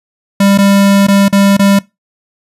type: tone with dropouts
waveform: square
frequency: 198.5 Hz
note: G3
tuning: 22 cents sharp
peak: -6 dBFS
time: 0.4-1.79 s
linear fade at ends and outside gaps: 5 ms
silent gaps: 0.577-0.585 / 1.069-1.083 / 1.283-1.326 / 1.569-1.593 s
effects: noise-tail reverb RT60 0.2 s tail -21 dB re dry + resampled to 32000 Hz